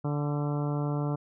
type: harmonic tone with a mistuned harmonic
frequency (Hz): 146.1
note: D3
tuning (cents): -9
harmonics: 1 / 2 / 3 / 4 / 5 / 6 / 7 / 8 / 9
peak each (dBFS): -28 / -34 / -38 / -40 / -42 / -44 / -45 / -46 / -47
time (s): 0.04-1.16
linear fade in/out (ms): 10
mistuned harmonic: 9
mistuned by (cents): +37
effects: none